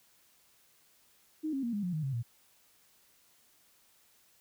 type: tone with pitch steps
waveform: sine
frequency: 311.1 / 270.8 / 235.8 / 205.2 / 178.68 / 155.55 / 135.41 / 117.88 Hz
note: D#4 / C#4 / A#3 / G#3 / F3 / D#3 / C#3 / A#2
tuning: 0 / -40 / +20 / -21 / +40 / 0 / -40 / +20 cents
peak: -31 dBFS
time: 1.43-2.23 s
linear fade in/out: 20 ms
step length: 100 ms
effects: white hiss -66 dBFS RMS until 4.4 s